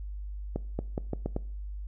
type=accelerating click train; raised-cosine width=2 ms; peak=-17 dBFS; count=6; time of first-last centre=0.56-1.364 s; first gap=230 ms; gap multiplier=0.82; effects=noise-tail reverb RT60 0.5 s tail -21 dB re dry + added 50 Hz sine -35 dBFS peak until 1.87 s